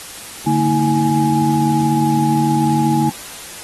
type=tone cluster; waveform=sine; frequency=146.7 / 227.7 / 320.3 / 837 Hz; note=D3 / A#3 / E4 / G#5; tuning=-2 / -40 / -50 / +13 cents; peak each=-18 dBFS; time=0.46-3.1 s; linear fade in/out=10 ms; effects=white hiss -33 dBFS RMS until 3.63 s + AAC 32 kbps